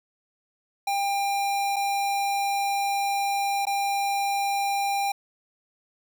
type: tone with dropouts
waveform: square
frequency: 798 Hz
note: G5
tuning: 31 cents sharp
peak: -24 dBFS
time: 0.87-5.12 s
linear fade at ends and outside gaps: 5 ms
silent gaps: 1.761-1.764 / 3.654-3.668 s
effects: none